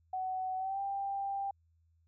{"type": "tone with pitch glide", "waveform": "sine", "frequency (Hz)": [749, 790.8], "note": ["F#5", "G5"], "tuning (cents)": [21, 15], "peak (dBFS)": -33, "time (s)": [0.13, 1.51], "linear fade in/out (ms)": 5, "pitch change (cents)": 94, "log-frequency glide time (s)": [0.57, 0.8], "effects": ["added 82 Hz sine -67 dBFS peak until 2.07 s"]}